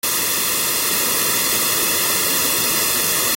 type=noise with comb filter; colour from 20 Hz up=white; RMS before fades=-18 dBFS; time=0.03-3.35 s; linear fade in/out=5 ms; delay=1.3 ms; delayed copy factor=-0.7; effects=AAC 48 kbps